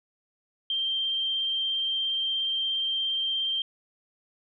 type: tone with vibrato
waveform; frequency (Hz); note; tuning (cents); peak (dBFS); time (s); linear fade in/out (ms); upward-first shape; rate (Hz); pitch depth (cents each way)
sine; 3157; G7; +12; -25; 0.7-3.62; 2; sine; 17; 12
effects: none